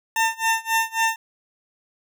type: tone with tremolo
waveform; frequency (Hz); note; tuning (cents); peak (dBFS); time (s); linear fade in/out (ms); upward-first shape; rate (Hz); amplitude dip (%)
20% pulse; 901; A5; +41; -12; 0.16-1.16; 2; sine; 3.7; 95
effects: none